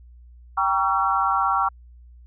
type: chord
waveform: sine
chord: G diminished seventh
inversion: none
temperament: just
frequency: 784 / 940.8 / 1128.9 / 1354.7 Hz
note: G5 / Bb5 / Db6 / Fb6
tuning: 0 / +16 / +31 / +47 cents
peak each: -24 / -26 / -23 / -23 dBFS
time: 0.57-1.69 s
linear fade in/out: 10 ms
effects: added 60 Hz sine -44 dBFS peak until 2.26 s